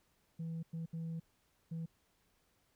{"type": "tone bursts at uneven times", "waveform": "sine", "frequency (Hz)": 164.1, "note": "E3", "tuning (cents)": -8, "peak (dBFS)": -36, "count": 4, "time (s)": [[0.39, 0.63], [0.73, 0.86], [0.93, 1.2], [1.71, 1.86]], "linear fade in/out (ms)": 10, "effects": ["tanh soft clip ceiling -37 dBFS", "pink hiss -75 dBFS RMS until 2.75 s"]}